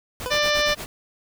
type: noise with tremolo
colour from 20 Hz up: pink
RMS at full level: -32 dBFS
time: 0.2-0.86 s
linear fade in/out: 0 ms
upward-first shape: sine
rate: 8.5 Hz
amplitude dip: 85%
type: tone with exponential decay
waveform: 25% pulse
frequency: 500 Hz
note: B4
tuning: 21 cents sharp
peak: -20 dBFS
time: 0.26-0.47 s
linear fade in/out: 0 ms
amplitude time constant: 45 ms
type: harmonic tone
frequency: 593 Hz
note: D5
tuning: 17 cents sharp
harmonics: 1 / 2 / 3 / 4 / 5 / 6 / 7 / 8 / 9 / 10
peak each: -23 / -28 / -25 / -28 / -30 / -28 / -31 / -35 / -31 / -34 dBFS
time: 0.3-0.75 s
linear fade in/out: 20 ms
effects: none

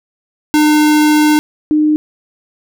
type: tone pair in turn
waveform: square / sine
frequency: 302.4 / 304.3 Hz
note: D#4 / D#4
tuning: -49 / -38 cents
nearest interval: unison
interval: 11 cents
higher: second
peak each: -8 dBFS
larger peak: neither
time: 0.54-1.39 / 1.71-1.96 s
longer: first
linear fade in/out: 0 ms
effects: none

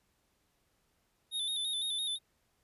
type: tone with vibrato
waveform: square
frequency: 3622 Hz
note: A7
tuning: 49 cents sharp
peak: -33 dBFS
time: 1.31-2.19 s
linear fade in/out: 50 ms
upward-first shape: square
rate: 5.9 Hz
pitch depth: 51 cents each way
effects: pink hiss -75 dBFS RMS until 2.63 s + resampled to 32000 Hz

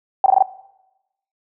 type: tone bursts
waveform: sine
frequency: 770 Hz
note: G5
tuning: 31 cents flat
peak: -8 dBFS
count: 5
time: 0.24-0.425 s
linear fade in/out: 2 ms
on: 21 ms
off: 20 ms
effects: noise-tail reverb RT60 0.9 s tail -19 dB re dry

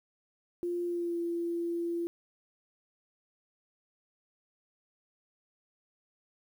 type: tone with pitch glide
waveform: sine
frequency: 349.2 to 341 Hz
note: F4 to F4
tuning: 0 to -41 cents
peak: -30 dBFS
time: 0.63-2.07 s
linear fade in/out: 0 ms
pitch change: -41 cents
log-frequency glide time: 0.85-1.18 s
effects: 10-bit

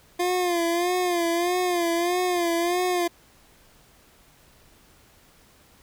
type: tone with vibrato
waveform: 25% pulse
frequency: 350 Hz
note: F4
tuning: 4 cents sharp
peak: -18 dBFS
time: 0.19-3.08 s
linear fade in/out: 10 ms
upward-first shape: sine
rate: 1.6 Hz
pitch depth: 68 cents each way
effects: pink hiss -56 dBFS RMS until 5.82 s

